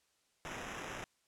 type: noise with sample-and-hold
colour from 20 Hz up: blue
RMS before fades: -44 dBFS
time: 0.45-1.04 s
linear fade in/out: 0 ms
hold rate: 4410 Hz
effects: white hiss -75 dBFS RMS until 1.27 s + low-pass 9000 Hz 12 dB/octave